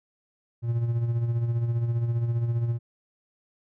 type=tone with tremolo; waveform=triangle; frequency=117.5 Hz; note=A#2; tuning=14 cents sharp; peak=-19 dBFS; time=0.62-2.79 s; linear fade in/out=50 ms; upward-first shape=sine; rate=15 Hz; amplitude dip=50%; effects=none